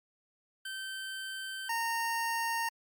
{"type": "tone pair in turn", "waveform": "25% pulse", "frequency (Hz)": [1549, 920.8], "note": ["G6", "A#5"], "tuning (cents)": [-21, -22], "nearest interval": "major sixth", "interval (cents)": 901, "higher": "first", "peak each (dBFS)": [-34, -27], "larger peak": "second", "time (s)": [[0.65, 1.69], [1.69, 2.69]], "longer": "first", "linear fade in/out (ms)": 5, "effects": ["Opus 48 kbps"]}